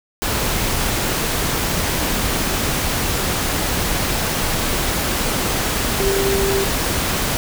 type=tone in noise; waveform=sine; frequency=392 Hz; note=G4; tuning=in tune; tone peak=-18 dBFS; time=6-6.64 s; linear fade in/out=0 ms; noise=pink; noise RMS=-20 dBFS; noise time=0.22-7.37 s; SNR=-1 dB; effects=none